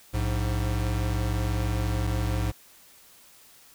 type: tone pair together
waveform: square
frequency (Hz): 58.99 / 105.1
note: A#1 / G#2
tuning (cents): +21 / +21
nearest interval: minor seventh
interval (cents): 1000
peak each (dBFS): -28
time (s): 0.13-2.52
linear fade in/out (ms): 20
effects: white hiss -54 dBFS RMS until 3.74 s